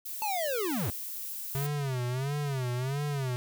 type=noise; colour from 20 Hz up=violet; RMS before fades=-38 dBFS; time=0.05-1.67 s; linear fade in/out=10 ms
type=linear sweep; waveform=square; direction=down; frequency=889 to 76.2 Hz; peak=-30 dBFS; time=0.22-0.9 s; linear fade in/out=0 ms
type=tone with vibrato; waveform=square; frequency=134.2 Hz; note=C3; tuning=44 cents sharp; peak=-30 dBFS; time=1.55-3.36 s; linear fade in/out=0 ms; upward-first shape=sine; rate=1.5 Hz; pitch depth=160 cents each way
effects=none